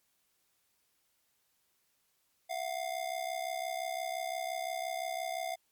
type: ring-modulated tone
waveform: square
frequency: 703 Hz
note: F5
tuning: 11 cents sharp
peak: -32 dBFS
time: 2.49-5.56 s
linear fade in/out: 20 ms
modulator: 32.9 Hz
effects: white hiss -75 dBFS RMS until 5.71 s + MP3 96 kbps